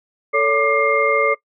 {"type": "tone cluster", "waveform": "sine", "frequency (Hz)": [443.4, 564, 1189, 2120], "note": ["A4", "C#5", "D6", "C7"], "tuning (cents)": [13, 30, 21, 22], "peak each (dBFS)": -19, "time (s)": [0.33, 1.35], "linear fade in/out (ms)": 20, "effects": ["noise-tail reverb RT60 0.1 s tail -20 dB re dry"]}